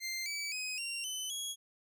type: tone with pitch steps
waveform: 20% pulse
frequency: 2093 / 2296 / 2518 / 2762 / 3029 / 3322 Hz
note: C7 / D7 / D#7 / F7 / F#7 / G#7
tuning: 0 / -40 / +20 / -20 / +40 / 0 cents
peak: -31 dBFS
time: 0-1.56 s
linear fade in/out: 50 ms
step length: 260 ms
effects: none